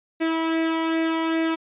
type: tone with flanger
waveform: sawtooth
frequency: 325.2 Hz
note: E4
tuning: 23 cents flat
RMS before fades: -23 dBFS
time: 0.2-1.56 s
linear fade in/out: 20 ms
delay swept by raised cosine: 0.45 to 0.97 ms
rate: 2.5 Hz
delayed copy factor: +0.5
effects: resampled to 8000 Hz